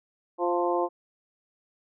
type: harmonic tone with a mistuned harmonic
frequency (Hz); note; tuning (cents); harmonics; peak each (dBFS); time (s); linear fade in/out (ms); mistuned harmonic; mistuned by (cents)
174.61; F3; 0; 2 / 3 / 4 / 5 / 6; -27 / -29 / -30 / -31 / -32; 0.38-0.89; 50; 5; +22
effects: none